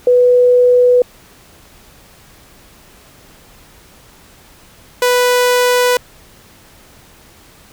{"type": "tone pair in turn", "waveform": ["sine", "sawtooth"], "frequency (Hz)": [493.9, 493.9], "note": ["B4", "B4"], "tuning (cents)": [0, 0], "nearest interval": "unison", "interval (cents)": 0, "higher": "neither", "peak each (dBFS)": -6, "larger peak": "neither", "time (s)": [[0.07, 1.02], [5.02, 5.97]], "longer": "neither", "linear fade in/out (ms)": 2, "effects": ["pink hiss -44 dBFS RMS until 7.72 s"]}